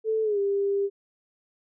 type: tone with pitch glide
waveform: sine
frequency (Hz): 440 to 398.8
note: A4 to G4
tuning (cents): 0 to +30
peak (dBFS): -22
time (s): 0.04-0.9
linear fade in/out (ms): 50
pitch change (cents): -170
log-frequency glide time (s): 0.23-0.39
effects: none